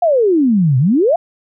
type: exponential two-way sweep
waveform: sine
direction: down then up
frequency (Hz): 724 to 122.3 to 724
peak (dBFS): -9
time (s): 0.02-1.16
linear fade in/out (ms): 5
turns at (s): 0.78
effects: none

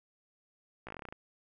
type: slowing click train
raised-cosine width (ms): 0.5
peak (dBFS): -28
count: 11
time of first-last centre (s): 0.87-1.125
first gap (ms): 16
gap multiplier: 1.1
effects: none

